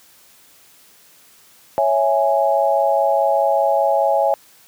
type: chord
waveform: sine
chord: C# minor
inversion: none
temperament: equal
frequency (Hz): 554.4 / 659.3 / 830.6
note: C#5 / E5 / G#5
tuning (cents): 0 / 0 / 0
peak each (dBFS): -18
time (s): 1.78-4.34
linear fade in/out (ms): 0
effects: white hiss -50 dBFS RMS until 4.67 s + high-pass 80 Hz 12 dB/octave